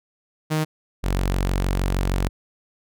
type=tone pair in turn; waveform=sawtooth; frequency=155.6 / 46.41 Hz; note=D#3 / F#1; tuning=0 / +6 cents; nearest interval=octave + major sixth; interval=2094 cents; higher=first; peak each=-16 dBFS; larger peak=neither; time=0.5-0.65 / 1.03-2.29 s; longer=second; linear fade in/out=20 ms; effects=none